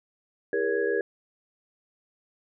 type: tone cluster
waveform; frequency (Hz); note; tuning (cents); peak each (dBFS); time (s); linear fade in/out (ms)
sine; 329.2 / 405.4 / 472.2 / 560 / 1664; E4 / G#4 / A#4 / C#5 / G#6; -2 / -42 / +22 / +18 / +3; -35 / -27 / -27 / -35 / -32; 0.53-1.01; 2
effects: none